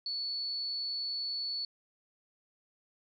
sine tone, 4435 Hz, C#8, in tune, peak -33 dBFS, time 0.06-1.65 s, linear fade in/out 2 ms, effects none

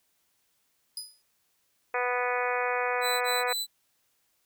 25% pulse tone with exponential decay, 4978 Hz, D#8, in tune, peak -27 dBFS, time 0.97-1.22 s, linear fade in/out 2 ms, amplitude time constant 54 ms
harmonic tone, 246.9 Hz, B3, in tune, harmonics 2 / 3 / 4 / 5 / 6 / 7 / 8 / 9 / 10, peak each -31 / -33 / -34 / -35 / -36 / -36 / -37 / -38 / -38 dBFS, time 1.94-3.53 s, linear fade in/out 5 ms
sawtooth tone bursts, 3996 Hz, B7, 20 cents sharp, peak -26 dBFS, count 3, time 3.01-3.668 s, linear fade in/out 50 ms, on 200 ms, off 29 ms
effects white hiss -72 dBFS RMS until 4.45 s

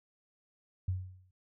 sine tone with exponential decay, 92.5 Hz, F#2, in tune, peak -27 dBFS, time 0.88-1.31 s, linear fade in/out 5 ms, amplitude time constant 93 ms, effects none

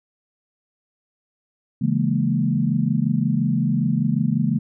sine chord, A# half-diminished seventh, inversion first, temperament equal, 138.59 / 164.81 / 207.7 / 233.1 Hz, C#3 / E3 / G#3 / A#3, 0 / 0 / 0 / 0 cents, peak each -23 dBFS, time 1.81-4.59 s, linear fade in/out 10 ms, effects none

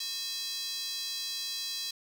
square tone with high-pass filter, 365.8 Hz, F#4, 20 cents flat, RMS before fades -36 dBFS, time 0-1.91 s, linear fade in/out 5 ms, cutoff 4200 Hz, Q 3.6, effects 9-bit

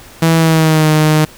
sawtooth tone with pitch glide, 163.6 to 154.42 Hz, E3 to D#3, -13 to -13 cents, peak -4 dBFS, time 0.22-1.25 s, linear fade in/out 5 ms, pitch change -100 cents, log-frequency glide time 0.37-0.89 s, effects pink hiss -38 dBFS RMS until 1.37 s

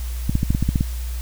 clicks, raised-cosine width 5 ms, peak -6 dBFS, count 9, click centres 0.295 / 0.354 / 0.431 / 0.505 / 0.549 / 0.626 / 0.69 / 0.758 / 0.809 s, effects added 60 Hz sine -24 dBFS peak until 1.21 s + white hiss -40 dBFS RMS until 1.21 s

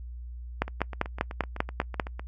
two click trains, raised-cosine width 0.5 ms, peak -22 / -9 dBFS, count 13 / 8, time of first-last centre 0.68-2.195 / 0.62-1.998 s, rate 7.92 / 5.08 Hz, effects noise-tail reverb RT60 0.1 s tail -26 dB re dry + added 60 Hz sine -37 dBFS peak until 2.27 s

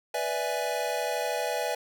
square chord, E dominant seventh, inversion second, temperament equal, 493.9 / 587.3 / 659.3 / 830.6 Hz, B4 / D5 / E5 / G#5, 0 / 0 / 0 / 0 cents, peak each -34 dBFS, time 0.14-1.75 s, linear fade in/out 5 ms, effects none

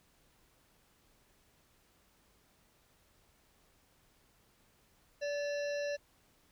harmonic tone with a mistuned harmonic, 578 Hz, D5, 28 cents flat, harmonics 1 / 3 / 5 / 7 / 9 / 10, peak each -34 / -44 / -48 / -51 / -53 / -54 dBFS, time 5.21-5.97 s, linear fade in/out 20 ms, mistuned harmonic 5, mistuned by -110 cents, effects pink hiss -69 dBFS RMS until 6.51 s

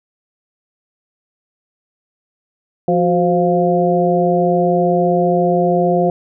harmonic tone with a mistuned harmonic, 174.61 Hz, F3, in tune, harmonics 1 / 2 / 3 / 4, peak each -17 / -17 / -17 / -17 dBFS, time 2.88-6.1 s, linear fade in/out 2 ms, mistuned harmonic 2, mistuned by +74 cents, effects none

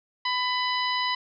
harmonic tone, 998 Hz, B5, 18 cents sharp, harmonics 1 / 2 / 3 / 4 / 5, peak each -27 / -30 / -32 / -33 / -34 dBFS, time 0.25-1.15 s, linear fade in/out 5 ms, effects none

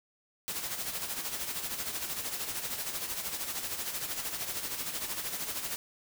white noise with tremolo, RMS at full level -34 dBFS, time 0.48-5.76 s, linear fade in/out 0 ms, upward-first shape sine, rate 13 Hz, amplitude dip 55%, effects none

